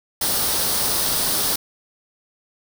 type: noise with comb filter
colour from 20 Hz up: white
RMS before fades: -21 dBFS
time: 0.21-1.56 s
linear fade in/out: 5 ms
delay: 0.21 ms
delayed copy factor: +0.5
effects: none